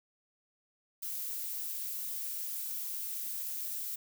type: noise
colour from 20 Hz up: violet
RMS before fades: -38 dBFS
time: 1.02-3.96 s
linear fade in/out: 10 ms
effects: none